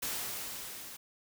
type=noise with level ramp; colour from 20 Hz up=white; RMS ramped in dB=-35 to -47 dBFS; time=0.02-0.97 s; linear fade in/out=10 ms; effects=none